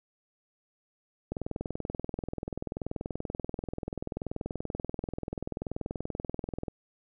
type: click train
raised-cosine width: 2 ms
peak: -20 dBFS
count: 112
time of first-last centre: 1.32-6.682 s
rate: 20.7 Hz
effects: none